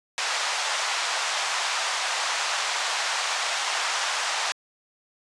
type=band-pass noise; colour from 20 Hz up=pink; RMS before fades=-27 dBFS; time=0.18-4.52 s; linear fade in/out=0 ms; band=750 to 7400 Hz; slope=24 dB/octave; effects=resampled to 24000 Hz